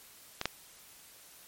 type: clicks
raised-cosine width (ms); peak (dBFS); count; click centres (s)
0.2; -15 / -11; 2; 0.414 / 0.456
effects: white hiss -55 dBFS RMS until 1.47 s + MP3 64 kbps